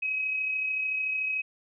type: tone with amplitude modulation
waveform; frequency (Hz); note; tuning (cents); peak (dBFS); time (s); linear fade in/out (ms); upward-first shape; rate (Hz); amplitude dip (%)
sine; 2543; D#7; +37; -25; 0.02-1.42; 10; sine; 33.6; 35
effects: none